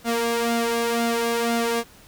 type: tone with flanger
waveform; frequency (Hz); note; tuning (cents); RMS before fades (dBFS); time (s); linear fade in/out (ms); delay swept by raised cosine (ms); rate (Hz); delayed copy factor
sawtooth; 233.1; A#3; 0; -23; 0.04-1.84; 50; 1.4 to 2.5; 2; +0.75
effects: pink hiss -50 dBFS RMS until 2.07 s